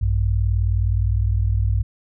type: tone pair together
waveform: sine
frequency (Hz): 58.51 / 98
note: A#1 / G2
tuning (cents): +7 / 0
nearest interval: major sixth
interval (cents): 893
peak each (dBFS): -19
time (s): 0.01-1.83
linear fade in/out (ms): 10
effects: none